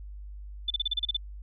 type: tone bursts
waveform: sine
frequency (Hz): 3520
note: A7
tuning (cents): 0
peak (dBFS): -24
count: 9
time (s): 0.68-1.168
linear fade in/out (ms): 5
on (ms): 24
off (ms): 34
effects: added 50 Hz sine -39 dBFS peak until 1.42 s